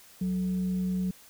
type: tone with frequency modulation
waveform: sine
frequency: 185 Hz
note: F#3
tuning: in tune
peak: -26 dBFS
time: 0.21-1.11 s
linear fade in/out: 5 ms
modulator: 254 Hz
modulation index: 0.21
effects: white hiss -54 dBFS RMS until 1.29 s